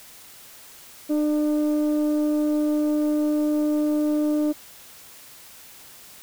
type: tone pair together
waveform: sine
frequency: 301 / 599.1 Hz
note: D4 / D5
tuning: +43 / +34 cents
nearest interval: octave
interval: 1191 cents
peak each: -18 / -26 dBFS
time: 1.09-4.53 s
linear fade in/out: 20 ms
effects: tanh soft clip ceiling -16 dBFS + white hiss -46 dBFS RMS until 6.22 s